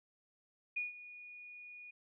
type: tone with ADSR envelope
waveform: sine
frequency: 2453 Hz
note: D#7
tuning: 25 cents flat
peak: -33 dBFS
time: 0.76-1.91 s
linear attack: 11 ms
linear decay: 150 ms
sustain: -16 dB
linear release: 9 ms
effects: none